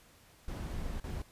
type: noise with dropouts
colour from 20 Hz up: brown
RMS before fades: -38 dBFS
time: 0.48-1.22 s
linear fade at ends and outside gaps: 1 ms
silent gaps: 0.999-1.041 s
effects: pink hiss -61 dBFS RMS until 1.31 s + resampled to 32000 Hz

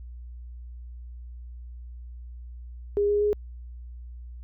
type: tone with pitch steps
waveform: sine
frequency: 408.5 / 412.3 / 416.1 Hz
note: G#4 / G#4 / G#4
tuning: -29 / -13 / +3 cents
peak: -20 dBFS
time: 2.97-3.33 s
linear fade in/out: 0 ms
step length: 120 ms
effects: added 60 Hz sine -38 dBFS peak until 4.43 s

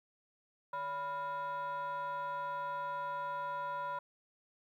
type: tone with frequency modulation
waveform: sine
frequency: 987.8 Hz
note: B5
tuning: in tune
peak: -34 dBFS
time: 0.73-3.99 s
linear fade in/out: 5 ms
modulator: 417 Hz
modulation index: 0.74
effects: tanh soft clip ceiling -34 dBFS + 12-bit

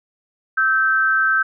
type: tone pair together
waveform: sine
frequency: 1304 / 1554.9 Hz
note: E6 / G6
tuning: -19 / -15 cents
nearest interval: minor third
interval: 304 cents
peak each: -20 / -15 dBFS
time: 0.57-1.43 s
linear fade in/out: 10 ms
effects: none

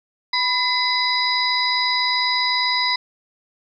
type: harmonic tone with a mistuned harmonic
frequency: 987.8 Hz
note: B5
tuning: in tune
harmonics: 1 / 2 / 4 / 5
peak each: -23 / -23 / -23 / -23 dBFS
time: 0.33-2.96 s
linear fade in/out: 5 ms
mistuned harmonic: 2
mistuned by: +50 cents
effects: 9-bit

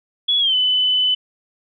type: tone with pitch glide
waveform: sine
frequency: 3379 to 3010 Hz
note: G#7 to F#7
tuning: +29 to +29 cents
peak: -14 dBFS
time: 0.28-1.15 s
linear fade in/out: 10 ms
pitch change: -200 cents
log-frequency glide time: 0.39-0.55 s
effects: none

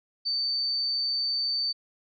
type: tone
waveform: sine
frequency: 4566 Hz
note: D8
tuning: 50 cents flat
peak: -25 dBFS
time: 0.25-1.73 s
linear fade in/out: 20 ms
effects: none

